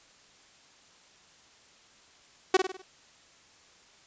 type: tone with echo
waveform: sawtooth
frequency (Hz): 376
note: F#4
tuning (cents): +28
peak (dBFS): -13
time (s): 2.54-2.57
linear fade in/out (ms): 5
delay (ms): 50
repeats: 5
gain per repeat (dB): -6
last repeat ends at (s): 2.82
effects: white hiss -58 dBFS RMS until 4.06 s + resampled to 16000 Hz